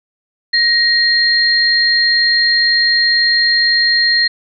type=tone pair together; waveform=sine; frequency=1883 / 4213 Hz; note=A#6 / C8; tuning=+17 / +11 cents; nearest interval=octave + major second; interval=1394 cents; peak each=-13 / -12 dBFS; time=0.53-4.28 s; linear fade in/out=10 ms; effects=none